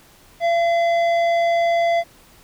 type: tone with tanh clipping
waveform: sine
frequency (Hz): 680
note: F5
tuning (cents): -46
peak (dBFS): -17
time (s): 0.4-2.04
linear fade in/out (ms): 50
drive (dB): 11
effects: pink hiss -50 dBFS RMS until 2.43 s